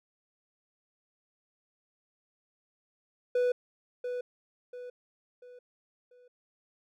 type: tone with echo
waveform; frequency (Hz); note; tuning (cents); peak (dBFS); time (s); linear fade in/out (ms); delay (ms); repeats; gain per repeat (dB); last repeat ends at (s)
triangle; 493.9; B4; 0; -22; 3.35-3.52; 5; 690; 4; -8; 6.28
effects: none